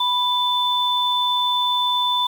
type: tone pair together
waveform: sine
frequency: 987.8 / 3520 Hz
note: B5 / A7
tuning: 0 / 0 cents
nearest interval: octave + minor seventh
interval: 2200 cents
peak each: -20 dBFS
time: 0-2.27 s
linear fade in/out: 5 ms
effects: 7-bit